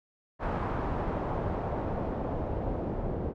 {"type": "noise with low-pass filter sweep", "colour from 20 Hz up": "pink", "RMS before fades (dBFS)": -32, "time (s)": [0.39, 3.34], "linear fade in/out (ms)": 50, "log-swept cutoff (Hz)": [1100, 520], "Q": 1.3, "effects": []}